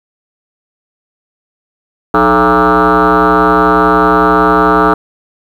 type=tone with frequency modulation; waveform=sine; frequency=807 Hz; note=G#5; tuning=50 cents flat; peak=-4 dBFS; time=2.14-4.94 s; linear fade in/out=5 ms; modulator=125 Hz; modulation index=4.7; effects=tanh soft clip ceiling -2 dBFS + 7-bit